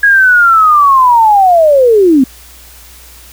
sine linear sweep, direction down, 1661.2 to 246.9 Hz, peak -3 dBFS, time 0.03-2.24 s, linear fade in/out 5 ms, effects added 60 Hz sine -38 dBFS peak until 3.32 s + white hiss -37 dBFS RMS until 3.32 s

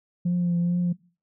sine tone with vibrato, 174.61 Hz, F3, in tune, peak -19 dBFS, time 0.25-0.93 s, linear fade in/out 10 ms, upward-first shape triangle, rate 2.3 Hz, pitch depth 28 cents each way, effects noise-tail reverb RT60 0.4 s tail -23 dB re dry + tanh soft clip ceiling -18 dBFS

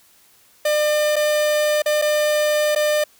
45% pulse tone with dropouts, 601 Hz, D5, 40 cents sharp, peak -16 dBFS, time 0.65-3.04 s, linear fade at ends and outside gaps 5 ms, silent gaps 1.159-1.163 / 1.821-1.859 / 2.017-2.021 / 2.751-2.759 s, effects white hiss -54 dBFS RMS until 3.19 s

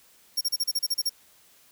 sawtooth tone bursts, 5540 Hz, F8, 15 cents flat, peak -20 dBFS, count 10, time 0.37-1.095 s, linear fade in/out 10 ms, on 41 ms, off 35 ms, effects white hiss -58 dBFS RMS until 1.71 s

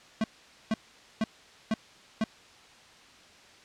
square tone bursts, 220 Hz, A3, in tune, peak -25 dBFS, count 5, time 0.21-2.24 s, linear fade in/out 2 ms, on 30 ms, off 470 ms, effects white hiss -54 dBFS RMS until 3.64 s + low-pass 5000 Hz 12 dB/octave

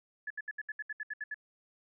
sine tone bursts, 1713 Hz, A6, 47 cents flat, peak -35 dBFS, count 11, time 0.27-1.344 s, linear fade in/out 5 ms, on 34 ms, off 70 ms, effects none

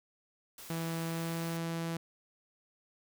white noise, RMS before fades -49 dBFS, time 0.58-1.57 s, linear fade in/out 2 ms
sawtooth tone with pitch glide, 164.81 to 166.05 Hz, E3 to E3, 0 to +13 cents, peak -30 dBFS, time 0.7-1.97 s, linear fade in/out 2 ms, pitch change +13 cents, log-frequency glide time 1.02-1.4 s
effects none

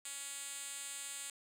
5% pulse tone with band-pass filter, 279.8 Hz, C#4, 16 cents sharp, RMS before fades -45 dBFS, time 0.05-1.3 s, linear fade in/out 2 ms, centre 8100 Hz, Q 1.8, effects none

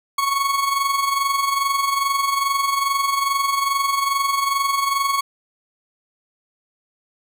40% pulse tone with amplitude modulation, 1107 Hz, C#6, 3 cents flat, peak -15 dBFS, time 0.18-5.21 s, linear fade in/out 5 ms, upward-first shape sine, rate 22.4 Hz, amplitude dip 55%, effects none

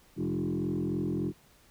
sine tone with frequency modulation, 246.9 Hz, B3, in tune, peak -27 dBFS, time 0.16-1.33 s, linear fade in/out 50 ms, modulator 43.4 Hz, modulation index 2.8, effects tanh soft clip ceiling -24 dBFS + pink hiss -61 dBFS RMS until 1.7 s

